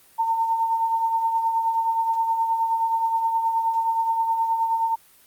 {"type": "tone with tremolo", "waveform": "sine", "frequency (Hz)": 907, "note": "A#5", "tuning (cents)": -48, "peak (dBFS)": -17, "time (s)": [0.18, 4.96], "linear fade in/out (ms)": 20, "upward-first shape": "triangle", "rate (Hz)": 9.5, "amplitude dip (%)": 55, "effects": ["white hiss -54 dBFS RMS until 5.26 s", "Opus 32 kbps"]}